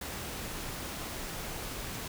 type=noise; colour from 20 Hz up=pink; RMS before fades=-39 dBFS; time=0.01-2.08 s; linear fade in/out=5 ms; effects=none